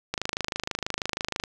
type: click train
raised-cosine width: 0.2 ms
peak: -10 dBFS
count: 35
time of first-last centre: 0.14-1.438 s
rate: 26.2 Hz
effects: none